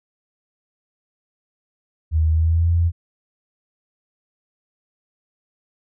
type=tone with pitch glide; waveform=sine; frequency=79.2 to 84.88 Hz; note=D#2 to F2; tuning=+31 to -49 cents; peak=-14 dBFS; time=2.11-2.92 s; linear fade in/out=50 ms; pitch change=+120 cents; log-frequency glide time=2.31-2.7 s; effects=none